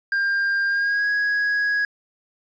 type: tone with pitch glide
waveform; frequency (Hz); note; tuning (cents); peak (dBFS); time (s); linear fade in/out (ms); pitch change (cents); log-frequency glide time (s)
triangle; 1599 to 1661.1; G6 to G#6; +34 to 0; -17; 0.12-1.85; 2; +66; 0.67-1.09
effects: resampled to 16000 Hz + 9-bit